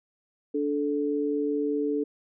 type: tone pair together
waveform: sine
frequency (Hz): 291 / 436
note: D4 / A4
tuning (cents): -16 / -16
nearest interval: perfect fifth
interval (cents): 700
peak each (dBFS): -27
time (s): 0.54-2.04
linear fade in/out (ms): 10
effects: none